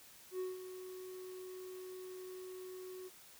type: tone with ADSR envelope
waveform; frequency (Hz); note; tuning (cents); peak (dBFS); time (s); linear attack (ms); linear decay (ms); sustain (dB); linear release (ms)
triangle; 370; F#4; 0; -34; 0.31-3.1; 83; 180; -10; 32
effects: white hiss -59 dBFS RMS until 3.39 s